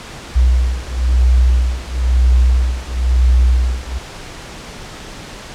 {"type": "beating tone pair", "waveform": "sine", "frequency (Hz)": [61.74, 62.74], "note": ["B1", "B1"], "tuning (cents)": [0, 28], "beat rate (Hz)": 1, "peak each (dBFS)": -13, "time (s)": [0.35, 3.99], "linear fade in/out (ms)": 20, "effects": ["pink hiss -32 dBFS RMS until 5.54 s", "low-pass 7000 Hz 12 dB/octave"]}